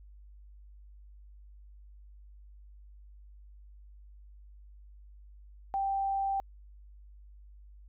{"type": "tone", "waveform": "sine", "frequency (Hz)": 784, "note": "G5", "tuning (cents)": 0, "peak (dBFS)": -28, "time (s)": [5.74, 6.4], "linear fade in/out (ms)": 0, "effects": ["added 50 Hz sine -50 dBFS peak until 7.88 s"]}